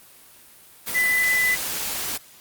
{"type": "tone in noise", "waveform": "sine", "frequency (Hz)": 2000, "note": "B6", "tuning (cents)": 21, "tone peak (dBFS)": -18, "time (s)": [0.94, 1.56], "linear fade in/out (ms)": 20, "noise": "white", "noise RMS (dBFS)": -28, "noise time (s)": [0.86, 2.18], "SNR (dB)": 7, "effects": ["white hiss -49 dBFS RMS until 2.4 s", "Opus 32 kbps"]}